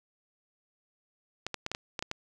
clicks, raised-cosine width 0.2 ms, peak -16 dBFS, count 8, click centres 1.466 / 1.543 / 1.664 / 1.716 / 1.749 / 1.992 / 2.025 / 2.114 s, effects none

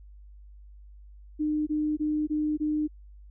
sine tone bursts, 303.4 Hz, D#4, 44 cents flat, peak -24 dBFS, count 5, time 1.39-2.878 s, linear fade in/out 20 ms, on 280 ms, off 22 ms, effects added 50 Hz sine -46 dBFS peak until 3.3 s

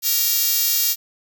5% pulse tone with high-pass filter, 466.2 Hz, A#4, in tune, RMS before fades -19 dBFS, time 0.02-0.96 s, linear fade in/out 50 ms, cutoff 8600 Hz, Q 0.54, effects none

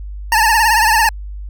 25% pulse tone with vibrato, 889 Hz, A5, 18 cents sharp, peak -6 dBFS, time 0.32-1.09 s, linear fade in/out 2 ms, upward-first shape triangle, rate 18 Hz, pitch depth 110 cents each way, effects added 50 Hz sine -25 dBFS peak until 1.49 s

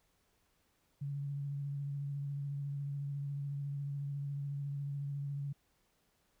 sine tone with vibrato, 141.4 Hz, C#3, 35 cents sharp, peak -36 dBFS, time 1.01-5.53 s, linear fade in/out 10 ms, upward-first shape triangle, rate 14 Hz, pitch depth 25 cents each way, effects pink hiss -75 dBFS RMS until 6.4 s

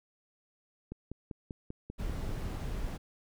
click train, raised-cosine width 3 ms, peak -27 dBFS, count 8, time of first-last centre 0.92-2.293 s, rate 5.1 Hz
brown noise, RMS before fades -36 dBFS, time 1.98-2.98 s, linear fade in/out 20 ms
effects none

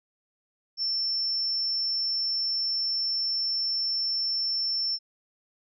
sine tone, 5380 Hz, E8, 34 cents sharp, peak -25 dBFS, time 0.77-4.99 s, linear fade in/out 50 ms, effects none

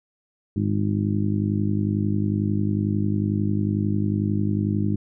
harmonic tone, 51.1 Hz, G#1, 27 cents flat, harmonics 2 / 3 / 4 / 5 / 6 / 7, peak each -24 / -30 / -24 / -35 / -28 / -35 dBFS, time 0.56-4.96 s, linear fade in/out 5 ms, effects none

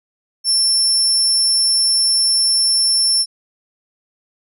35% pulse tone, 5390 Hz, E8, 38 cents sharp, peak -10 dBFS, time 0.44-3.26 s, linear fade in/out 50 ms, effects none

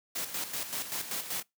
white noise with tremolo, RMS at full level -34 dBFS, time 0.15-1.43 s, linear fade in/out 10 ms, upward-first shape square, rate 5.2 Hz, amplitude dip 60%, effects noise-tail reverb RT60 0.2 s tail -25 dB re dry + high-pass 100 Hz 12 dB/octave

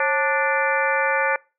harmonic tone with a mistuned harmonic, 293.7 Hz, D4, in tune, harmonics 2 / 3 / 4 / 5 / 6 / 7 / 8, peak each -23 / -25 / -28 / -25 / -25 / -29 / -29 dBFS, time 0-1.36 s, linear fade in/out 2 ms, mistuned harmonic 2, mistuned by -140 cents, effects noise-tail reverb RT60 0.3 s tail -24 dB re dry

